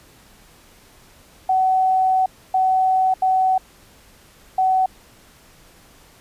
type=tone bursts at uneven times; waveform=sine; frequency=753 Hz; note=F#5; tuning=30 cents sharp; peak=-14 dBFS; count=4; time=1.49-2.26 / 2.54-3.14 / 3.22-3.58 / 4.58-4.86 s; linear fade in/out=5 ms; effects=pink hiss -50 dBFS RMS until 6.2 s + resampled to 32000 Hz